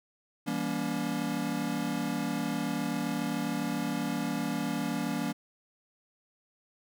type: chord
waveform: square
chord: E diminished seventh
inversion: none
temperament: just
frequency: 164.81 / 197.78 / 237.3 / 284.8 Hz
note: E3 / G3 / Bb3 / Db4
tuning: 0 / +16 / +31 / +47 cents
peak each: -38 / -37 / -35 / -35 dBFS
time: 0.46-5.33 s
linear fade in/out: 20 ms
effects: none